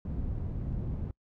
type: low-pass noise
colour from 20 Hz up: white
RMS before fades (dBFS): -34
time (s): 0.05-1.11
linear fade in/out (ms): 2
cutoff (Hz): 110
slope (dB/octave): 12
effects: noise-tail reverb RT60 0.1 s tail -25 dB re dry